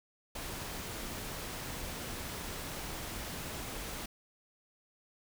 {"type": "noise", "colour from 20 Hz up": "pink", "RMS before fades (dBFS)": -41, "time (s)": [0.35, 4.06], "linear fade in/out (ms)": 5, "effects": []}